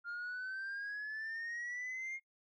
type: exponential sweep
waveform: sine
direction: up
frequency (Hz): 1396.9 to 2142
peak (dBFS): -37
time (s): 0.04-2.2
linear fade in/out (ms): 50
effects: noise-tail reverb RT60 0.1 s tail -24 dB re dry + tanh soft clip ceiling -38 dBFS